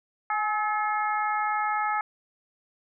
harmonic tone with a mistuned harmonic, 429.5 Hz, A4, 42 cents flat, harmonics 2 / 3 / 4 / 5, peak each -27 / -28 / -34 / -35 dBFS, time 0.3-2.01 s, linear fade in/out 2 ms, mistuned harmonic 2, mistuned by -35 cents, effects none

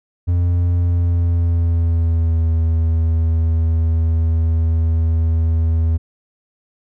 triangle tone with pitch glide, 87.31 to 81.46 Hz, F2 to E2, 0 to -20 cents, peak -11 dBFS, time 0.27-5.98 s, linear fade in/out 20 ms, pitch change -120 cents, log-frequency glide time 0.76-2.46 s, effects none

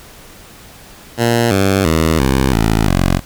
10% pulse tone with pitch steps, 117.5 / 97.11 / 80.25 / 66.33 / 54.82 / 45.3 Hz, A#2 / G2 / E2 / C2 / A1 / F#1, +14 / -16 / -46 / +24 / -6 / -36 cents, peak -3 dBFS, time 1.17-3.21 s, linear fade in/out 50 ms, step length 340 ms, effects pink hiss -39 dBFS RMS until 3.25 s

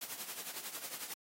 white noise with tremolo, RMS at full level -41 dBFS, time 0.01-1.14 s, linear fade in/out 5 ms, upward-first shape triangle, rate 11 Hz, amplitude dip 75%, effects high-pass 200 Hz 12 dB/octave + AAC 48 kbps

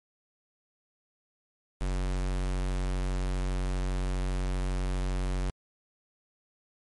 square tone, 46.25 Hz, F#1, in tune, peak -28 dBFS, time 1.81-5.5 s, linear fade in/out 0 ms, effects MP3 48 kbps

